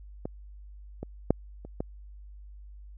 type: clicks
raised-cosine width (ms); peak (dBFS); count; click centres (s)
2; -19 / -22 / -7 / -29 / -17; 5; 0.255 / 1.03 / 1.306 / 1.65 / 1.805
effects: added 50 Hz sine -44 dBFS peak until 2.97 s